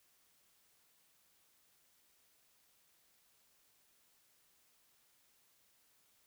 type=silence; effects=white hiss -72 dBFS RMS until 6.26 s